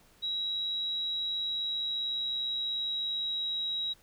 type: tone with pitch glide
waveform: sine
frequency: 3867 to 3845 Hz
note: B7 to B7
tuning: -37 to -47 cents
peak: -30 dBFS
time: 0.22-3.94 s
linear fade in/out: 20 ms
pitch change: -10 cents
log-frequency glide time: 1.36-3.63 s
effects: pink hiss -62 dBFS RMS until 4.02 s